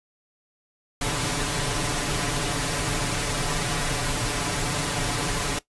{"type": "noise with comb filter", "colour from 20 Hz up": "pink", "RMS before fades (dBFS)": -26, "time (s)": [1.01, 5.59], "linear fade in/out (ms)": 5, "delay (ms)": 6.9, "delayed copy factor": 0.8, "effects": ["noise-tail reverb RT60 0.1 s tail -17 dB re dry", "resampled to 24000 Hz"]}